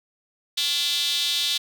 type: tone with high-pass filter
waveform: square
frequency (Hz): 156.9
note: D#3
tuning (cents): +15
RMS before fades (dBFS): -24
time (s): 0.57-1.58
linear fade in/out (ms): 10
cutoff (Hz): 3600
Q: 5.1
effects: none